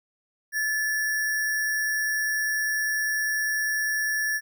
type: tone with sample-and-hold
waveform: sine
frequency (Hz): 1735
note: A6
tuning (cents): -25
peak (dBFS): -23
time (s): 0.52-4.41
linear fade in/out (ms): 50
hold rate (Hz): 7350
effects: none